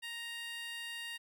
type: tone with high-pass filter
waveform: 15% pulse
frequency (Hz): 933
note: A#5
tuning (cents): +1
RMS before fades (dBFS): -43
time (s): 0.02-1.18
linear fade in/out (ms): 20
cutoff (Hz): 2100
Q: 1.6
effects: none